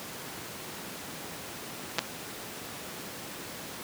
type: clicks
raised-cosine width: 0.2 ms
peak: -8 dBFS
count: 2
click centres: 1.985 / 1.991 s
effects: pink hiss -40 dBFS RMS until 3.83 s + high-pass 150 Hz 12 dB/octave